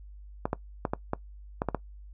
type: clicks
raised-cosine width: 1 ms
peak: -13 dBFS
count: 8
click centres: 0.455 / 0.531 / 0.852 / 0.935 / 1.134 / 1.619 / 1.687 / 1.747 s
effects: noise-tail reverb RT60 0.1 s tail -20 dB re dry + added 50 Hz sine -44 dBFS peak until 2.13 s